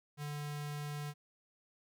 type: tone with notch filter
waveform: square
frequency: 147 Hz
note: D3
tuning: 2 cents sharp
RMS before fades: -41 dBFS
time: 0.17-1.14 s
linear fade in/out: 50 ms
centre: 300 Hz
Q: 0.65
effects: none